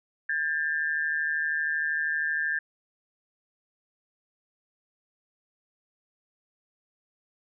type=tone pair together; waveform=sine; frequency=1613.2 / 1766 Hz; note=G6 / A6; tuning=+49 / +6 cents; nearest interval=major second; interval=157 cents; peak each=-28 / -28 dBFS; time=0.29-2.59 s; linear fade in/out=5 ms; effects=none

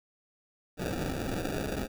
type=noise with sample-and-hold; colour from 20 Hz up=violet; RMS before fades=-33 dBFS; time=0.77-1.88 s; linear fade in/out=50 ms; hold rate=1050 Hz; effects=none

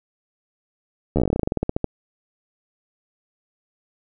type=slowing click train; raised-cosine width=2 ms; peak=-7 dBFS; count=20; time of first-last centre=1.16-1.843 s; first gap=12 ms; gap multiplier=1.11; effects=none

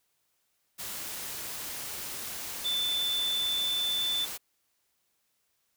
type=tone in noise; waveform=sine; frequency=3520 Hz; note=A7; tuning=in tune; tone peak=-27 dBFS; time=2.64-4.26 s; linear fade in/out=20 ms; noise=white; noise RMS=-38 dBFS; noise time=0.78-4.38 s; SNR=+8 dB; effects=white hiss -75 dBFS RMS until 5.76 s

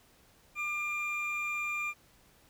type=tone pair together; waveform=triangle; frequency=1197 / 2394 Hz; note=D6 / D7; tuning=+33 / +33 cents; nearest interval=octave; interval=1200 cents; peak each=-37 / -31 dBFS; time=0.55-1.94 s; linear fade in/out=50 ms; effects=pink hiss -63 dBFS RMS until 2.49 s

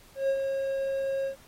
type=tone with ADSR envelope; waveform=triangle; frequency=542 Hz; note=C#5; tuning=39 cents flat; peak=-20 dBFS; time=0.15-1.36 s; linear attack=140 ms; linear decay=71 ms; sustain=-5 dB; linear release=94 ms; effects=pink hiss -56 dBFS RMS until 1.47 s + AAC 48 kbps

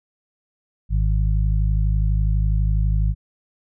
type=harmonic tone; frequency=52.1 Hz; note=G#1; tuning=6 cents sharp; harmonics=1 / 2 / 3; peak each=-17 / -23 / -27 dBFS; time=0.89-3.15 s; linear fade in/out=50 ms; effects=none

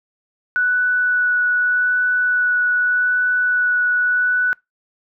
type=tone with vibrato; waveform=sine; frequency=1479 Hz; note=F#6; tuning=1 cent flat; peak=-14 dBFS; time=0.56-4.53 s; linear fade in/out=0 ms; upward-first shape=sine; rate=0.83 Hz; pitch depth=9 cents each way; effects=noise-tail reverb RT60 0.2 s tail -26 dB re dry

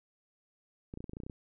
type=clicks; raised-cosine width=3 ms; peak=-29 dBFS; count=11; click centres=0.939 / 0.974 / 1.005 / 1.042 / 1.095 / 1.134 / 1.169 / 1.202 / 1.235 / 1.265 / 1.298 s; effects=none

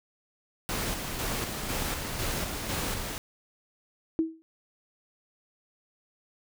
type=noise with tremolo; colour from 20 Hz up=pink; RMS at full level=-31 dBFS; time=0.69-3.18 s; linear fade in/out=0 ms; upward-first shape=square; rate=2 Hz; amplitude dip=35%
type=tone with exponential decay; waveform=sine; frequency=323.1 Hz; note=E4; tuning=35 cents flat; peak=-19 dBFS; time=4.19-4.42 s; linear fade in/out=0 ms; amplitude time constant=48 ms
effects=none

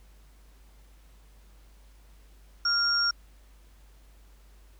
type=tone pair together; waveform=sine; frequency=1396.9 / 5552 Hz; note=F6 / F8; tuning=0 / -11 cents; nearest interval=2 octaves; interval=2389 cents; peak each=-27 / -24 dBFS; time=2.65-3.11 s; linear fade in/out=5 ms; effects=added 50 Hz sine -52 dBFS peak until 4.79 s + pink hiss -63 dBFS RMS until 4.79 s

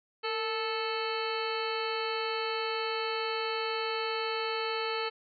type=harmonic tone with a mistuned harmonic; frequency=437.9 Hz; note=A4; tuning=8 cents flat; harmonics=1 / 2 / 3 / 4 / 5 / 6 / 7 / 9 / 10; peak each=-34 / -38 / -37 / -43 / -42 / -40 / -41 / -46 / -41 dBFS; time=0.23-5.1 s; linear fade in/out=20 ms; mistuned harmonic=1; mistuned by=+59 cents; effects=none

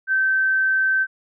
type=tone; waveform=sine; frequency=1547 Hz; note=G6; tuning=23 cents flat; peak=-16 dBFS; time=0.07-1.07 s; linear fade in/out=50 ms; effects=none

